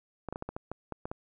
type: clicks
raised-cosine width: 1 ms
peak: -22 dBFS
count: 10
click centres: 0.287 / 0.326 / 0.359 / 0.424 / 0.49 / 0.565 / 0.716 / 0.923 / 1.055 / 1.115 s
effects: none